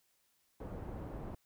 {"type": "low-pass noise", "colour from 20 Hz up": "pink", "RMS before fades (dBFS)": -44, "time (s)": [0.6, 1.35], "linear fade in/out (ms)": 5, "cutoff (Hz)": 720, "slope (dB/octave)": 12, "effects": ["white hiss -75 dBFS RMS until 1.45 s"]}